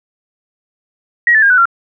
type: tone with pitch steps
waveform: sine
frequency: 1900 / 1752.4 / 1616.3 / 1490.7 / 1374.9 Hz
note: A#6 / A6 / G#6 / F#6 / F6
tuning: +33 / -7 / -47 / +12 / -27 cents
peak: -6 dBFS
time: 1.27-1.655 s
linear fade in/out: 2 ms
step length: 77 ms
effects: none